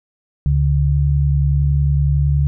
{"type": "tone pair together", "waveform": "sine", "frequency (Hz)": [71.59, 142.4], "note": ["D2", "C#3"], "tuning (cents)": [-44, 47], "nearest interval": "octave", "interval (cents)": 1191, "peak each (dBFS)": -15, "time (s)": [0.46, 2.47], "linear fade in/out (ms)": 0, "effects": []}